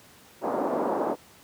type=band-pass noise; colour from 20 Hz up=pink; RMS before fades=-27 dBFS; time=0.41-1.16 s; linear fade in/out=50 ms; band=260 to 970 Hz; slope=24 dB/octave; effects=pink hiss -53 dBFS RMS until 1.43 s + high-pass 100 Hz 12 dB/octave